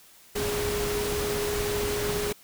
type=tone in noise; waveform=sine; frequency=413.9 Hz; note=G#4; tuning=6 cents flat; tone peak=-28 dBFS; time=0.35-2.33 s; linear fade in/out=10 ms; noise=pink; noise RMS=-31 dBFS; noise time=0.35-2.33 s; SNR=0 dB; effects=white hiss -54 dBFS RMS until 2.43 s